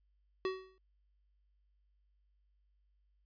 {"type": "tone with exponential decay", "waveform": "square", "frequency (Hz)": 376.8, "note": "F#4", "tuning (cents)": 32, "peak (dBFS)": -31, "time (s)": [0.45, 0.78], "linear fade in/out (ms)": 1, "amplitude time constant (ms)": 71, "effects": ["added 50 Hz sine -70 dBFS peak until 3.25 s", "resampled to 11025 Hz"]}